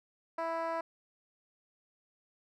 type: tone with band-pass filter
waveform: 10% pulse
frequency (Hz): 329.6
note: E4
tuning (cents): 0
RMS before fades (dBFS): -35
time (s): 0.38-0.81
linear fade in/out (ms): 5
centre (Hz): 790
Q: 2
effects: none